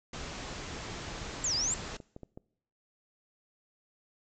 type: low-pass noise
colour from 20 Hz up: pink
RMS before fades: -41 dBFS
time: 0.13-1.97 s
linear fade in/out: 5 ms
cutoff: 7500 Hz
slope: 96 dB/octave
type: exponential two-way sweep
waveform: sine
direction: down then up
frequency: 7600 to 4699 to 7600 Hz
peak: -28 dBFS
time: 1.44-1.74 s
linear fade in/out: 2 ms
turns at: 1.55 s
type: clicks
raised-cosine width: 2 ms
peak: -31 dBFS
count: 4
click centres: 2.002 / 2.164 / 2.233 / 2.375 s
effects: noise-tail reverb RT60 0.7 s tail -23 dB re dry